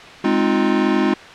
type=chord; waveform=square; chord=F minor seventh; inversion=first; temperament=equal with one note detuned; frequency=207.7 / 261.6 / 311.1 / 352.5 Hz; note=Ab3 / C4 / Eb4 / F4; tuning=0 / 0 / 0 / +16 cents; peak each=-21 dBFS; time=0.24-1.14 s; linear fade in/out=5 ms; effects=white hiss -37 dBFS RMS until 1.34 s + low-pass 3000 Hz 12 dB/octave